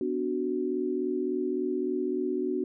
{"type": "chord", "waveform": "sine", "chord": "B minor", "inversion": "none", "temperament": "equal with one note detuned", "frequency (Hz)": [250.2, 293.7, 370], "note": ["B3", "D4", "F#4"], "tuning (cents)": [23, 0, 0], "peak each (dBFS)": [-33, -32, -29], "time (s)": [0.01, 2.64], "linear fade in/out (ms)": 2, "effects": []}